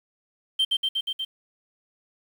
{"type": "tone with echo", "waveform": "sine", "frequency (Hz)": 3136, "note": "G7", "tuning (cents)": 0, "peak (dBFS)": -16, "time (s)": [0.59, 0.65], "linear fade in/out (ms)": 10, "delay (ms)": 120, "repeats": 5, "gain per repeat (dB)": -2, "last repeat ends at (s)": 1.25, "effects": ["tanh soft clip ceiling -18 dBFS", "8-bit"]}